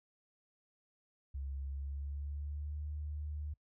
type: tone with pitch glide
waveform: sine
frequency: 68.5 to 74.7 Hz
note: C#2 to D2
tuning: -20 to +30 cents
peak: -38 dBFS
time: 1.34-3.54 s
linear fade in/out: 10 ms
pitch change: +150 cents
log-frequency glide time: 1.64-2.81 s
effects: noise-tail reverb RT60 0.1 s tail -25 dB re dry